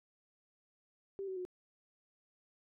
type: tone with pitch steps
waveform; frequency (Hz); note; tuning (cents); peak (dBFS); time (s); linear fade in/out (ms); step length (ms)
sine; 392 / 377.6 / 363.6; G4 / F#4 / F#4; 0 / +35 / -30; -38; 1.19-1.451; 0; 87
effects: none